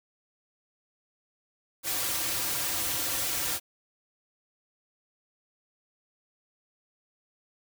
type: noise with comb filter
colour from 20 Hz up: white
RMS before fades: -30 dBFS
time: 1.83-3.6 s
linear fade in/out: 50 ms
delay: 4.7 ms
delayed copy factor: -0.9
effects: none